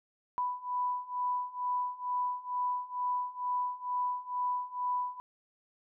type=beating tone pair; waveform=sine; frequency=990 / 992.2 Hz; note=B5 / B5; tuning=+4 / +8 cents; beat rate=2.2 Hz; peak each=-35 / -33 dBFS; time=0.38-5.2 s; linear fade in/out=0 ms; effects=none